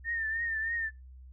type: tone with vibrato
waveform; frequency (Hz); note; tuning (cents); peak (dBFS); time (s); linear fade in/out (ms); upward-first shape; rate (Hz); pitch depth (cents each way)
sine; 1811; A6; +49; -30; 0.04-0.91; 50; triangle; 3.2; 66
effects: noise-tail reverb RT60 0.2 s tail -21 dB re dry + added 64 Hz sine -47 dBFS peak until 1.32 s